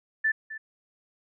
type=tone with echo; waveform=sine; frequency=1760 Hz; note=A6; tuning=in tune; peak=-21 dBFS; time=0.24-0.32 s; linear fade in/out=10 ms; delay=260 ms; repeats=1; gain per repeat=-14 dB; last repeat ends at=0.58 s; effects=none